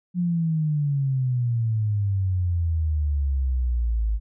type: exponential sweep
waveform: sine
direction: down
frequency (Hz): 180 to 52.2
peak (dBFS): -20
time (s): 0.14-4.2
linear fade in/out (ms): 50
effects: none